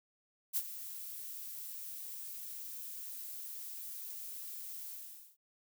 violet noise with ADSR envelope, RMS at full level -32 dBFS, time 0.53-5.37 s, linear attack 34 ms, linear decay 55 ms, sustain -13 dB, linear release 490 ms, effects none

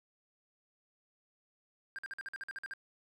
triangle tone bursts, 1593 Hz, G6, 27 cents sharp, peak -37 dBFS, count 11, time 1.96-2.736 s, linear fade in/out 0 ms, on 26 ms, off 49 ms, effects none

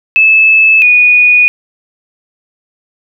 sine tone pair in turn, 2612 / 2465 Hz, E7 / D#7, -17 / -17 cents, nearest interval minor second, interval 100 cents, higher first, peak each -3 dBFS, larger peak neither, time 0.16-0.82 / 0.82-1.48 s, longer neither, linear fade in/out 0 ms, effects none

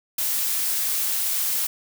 blue noise, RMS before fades -24 dBFS, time 0.18-1.67 s, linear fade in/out 5 ms, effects none

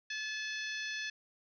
harmonic tone, 863 Hz, A5, 34 cents flat, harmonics 2 / 3 / 4 / 5 / 6 / 7, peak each -39 / -43 / -45 / -47 / -49 / -50 dBFS, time 0.1-1.1 s, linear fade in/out 5 ms, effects none

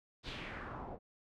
pink noise with low-pass filter sweep, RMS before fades -45 dBFS, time 0.23-0.99 s, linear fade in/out 50 ms, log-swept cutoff 4300 to 610 Hz, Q 2.4, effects none

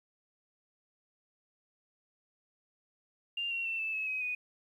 sine tone with pitch steps, 2794 / 2740 / 2686 / 2634 / 2583 / 2533 / 2483 Hz, F7 / F7 / E7 / E7 / E7 / D#7 / D#7, 0 / -34 / +32 / -2 / -36 / +30 / -4 cents, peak -32 dBFS, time 3.37-4.35 s, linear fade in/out 5 ms, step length 140 ms, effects 11-bit

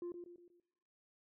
sine tone with echo, 349.2 Hz, F4, in tune, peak -38 dBFS, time 0.02-0.12 s, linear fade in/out 2 ms, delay 120 ms, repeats 4, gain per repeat -7 dB, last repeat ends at 0.6 s, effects noise-tail reverb RT60 0.9 s tail -21 dB re dry + tanh soft clip ceiling -39 dBFS

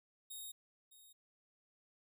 5% pulse tone with echo, 3729 Hz, A#7, in tune, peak -38 dBFS, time 0.3-0.52 s, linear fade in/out 10 ms, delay 610 ms, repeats 1, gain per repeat -14 dB, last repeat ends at 1.13 s, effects none

